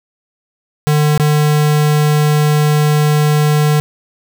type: tone with dropouts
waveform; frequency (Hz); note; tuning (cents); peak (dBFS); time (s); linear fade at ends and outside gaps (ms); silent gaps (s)
square; 150; D3; +37; -10; 0.87-3.8; 0; 1.177-1.198
effects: none